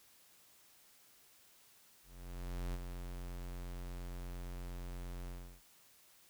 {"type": "tone with ADSR envelope", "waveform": "square", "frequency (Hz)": 44.29, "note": "F1", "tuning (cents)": 25, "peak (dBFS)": -37, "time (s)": [2.03, 5.62], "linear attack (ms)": 710, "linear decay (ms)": 32, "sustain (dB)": -6, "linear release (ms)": 340, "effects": ["white hiss -65 dBFS RMS until 6.29 s"]}